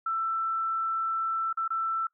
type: tone with dropouts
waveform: sine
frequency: 1332 Hz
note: E6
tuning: 18 cents sharp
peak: -26 dBFS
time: 0.06-2.07 s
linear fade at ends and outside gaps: 5 ms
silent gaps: 1.529-1.572 / 1.679-1.704 s
effects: noise-tail reverb RT60 0.1 s tail -20 dB re dry